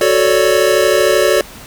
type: chord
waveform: square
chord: D major seventh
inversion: first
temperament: equal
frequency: 370 / 440 / 554.4 / 587.3 Hz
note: F#4 / A4 / C#5 / D5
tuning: 0 / 0 / 0 / 0 cents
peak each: -16 dBFS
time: 0.01-1.41 s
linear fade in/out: 2 ms
effects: pink hiss -35 dBFS RMS until 1.66 s